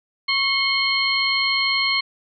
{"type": "tone cluster", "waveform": "sine", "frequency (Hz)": [1103, 2171, 3118, 4247], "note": ["C#6", "C#7", "G7", "C8"], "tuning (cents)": [-9, -37, -10, 25], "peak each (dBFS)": [-27, -21, -26, -22], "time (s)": [0.28, 2.01], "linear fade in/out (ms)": 10, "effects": []}